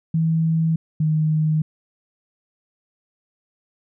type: tone pair in turn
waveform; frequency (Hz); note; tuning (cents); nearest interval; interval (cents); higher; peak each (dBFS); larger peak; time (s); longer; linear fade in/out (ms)
sine; 162 / 155.48; E3 / D#3; -30 / -1; minor second; 71; first; -16; neither; 0.14-0.76 / 1-1.62; neither; 5
effects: none